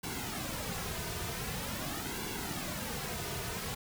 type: noise with flanger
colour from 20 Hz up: pink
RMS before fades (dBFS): -38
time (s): 0.03-3.75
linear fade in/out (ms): 10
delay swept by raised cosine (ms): 1.6 to 3.7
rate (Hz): 0.45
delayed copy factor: -0.65
effects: none